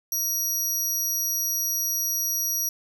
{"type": "tone", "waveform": "25% pulse", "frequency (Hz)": 5760, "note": "F#8", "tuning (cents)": -47, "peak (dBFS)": -19, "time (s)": [0.12, 2.69], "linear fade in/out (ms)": 2, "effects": []}